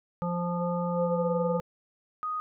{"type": "harmonic tone", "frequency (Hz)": 174.61, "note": "F3", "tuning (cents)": 0, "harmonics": [1, 3, 5, 7], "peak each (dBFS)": [-29, -34, -36, -37], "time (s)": [0.22, 1.6], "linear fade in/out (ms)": 0}
{"type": "tone with pitch glide", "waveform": "sine", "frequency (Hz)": [523.3, 503.1], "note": ["C5", "B4"], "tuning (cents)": [0, 32], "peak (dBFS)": -27, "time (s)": [0.57, 1.61], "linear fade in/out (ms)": 50, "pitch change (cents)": -68, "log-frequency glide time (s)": [0.9, 1.31]}
{"type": "tone", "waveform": "sine", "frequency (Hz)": 1244.5, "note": "D#6", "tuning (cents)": 0, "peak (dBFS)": -29, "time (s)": [2.23, 2.4], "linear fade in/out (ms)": 0}
{"effects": []}